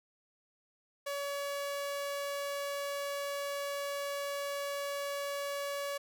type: tone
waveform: sawtooth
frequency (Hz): 566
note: C#5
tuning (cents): +36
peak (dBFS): -31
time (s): 1.06-5.98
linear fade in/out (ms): 10
effects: none